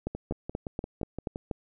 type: two click trains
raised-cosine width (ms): 2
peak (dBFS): -21 / -17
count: 8 / 7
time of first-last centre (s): 0.15-1.359 / 0.07-1.512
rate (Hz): 5.79 / 4.16
effects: none